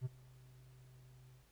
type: tone with ADSR envelope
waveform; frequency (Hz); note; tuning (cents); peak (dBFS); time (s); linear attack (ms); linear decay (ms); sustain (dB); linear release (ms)
triangle; 127.5; C3; -44; -32; 0.01-1.45; 45; 22; -24; 99
effects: added 53 Hz sine -70 dBFS peak until 1.51 s + pink hiss -71 dBFS RMS until 1.51 s